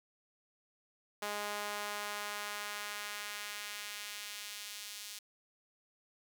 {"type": "tone with high-pass filter sweep", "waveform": "sawtooth", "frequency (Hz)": 206.8, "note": "G#3", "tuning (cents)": -7, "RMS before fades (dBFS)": -42, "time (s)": [1.22, 5.19], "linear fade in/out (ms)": 5, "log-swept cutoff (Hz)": [670, 4000], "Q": 0.88, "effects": []}